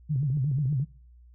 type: tone with vibrato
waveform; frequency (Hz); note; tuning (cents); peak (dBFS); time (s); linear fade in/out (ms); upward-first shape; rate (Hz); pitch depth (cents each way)
sine; 138.8; C#3; +3; -23; 0.09-0.85; 20; sine; 8.3; 170
type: click train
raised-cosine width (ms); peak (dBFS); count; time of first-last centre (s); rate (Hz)
3; -32; 10; 0.16-0.798; 14.1
effects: noise-tail reverb RT60 0.5 s tail -23 dB re dry + added 60 Hz sine -50 dBFS peak until 1.34 s